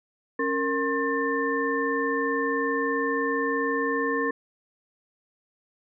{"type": "tone cluster", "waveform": "sine", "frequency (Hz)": [276.8, 461.5, 1067, 1786], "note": ["C#4", "A#4", "C6", "A6"], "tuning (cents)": [-2, -17, 34, 25], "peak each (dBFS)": [-29, -27, -30, -29], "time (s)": [0.39, 4.31], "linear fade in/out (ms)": 5, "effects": []}